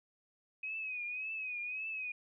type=tone with vibrato; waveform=sine; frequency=2522 Hz; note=D#7; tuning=23 cents sharp; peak=-37 dBFS; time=0.63-2.12 s; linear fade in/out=5 ms; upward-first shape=triangle; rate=1.8 Hz; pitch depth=88 cents each way; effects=none